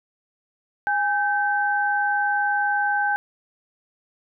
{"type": "tone pair together", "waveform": "sine", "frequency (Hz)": [820, 1548], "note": ["G#5", "G6"], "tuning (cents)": [-22, -22], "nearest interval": "major seventh", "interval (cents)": 1100, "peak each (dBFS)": -22, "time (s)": [0.87, 3.16], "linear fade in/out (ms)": 0, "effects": []}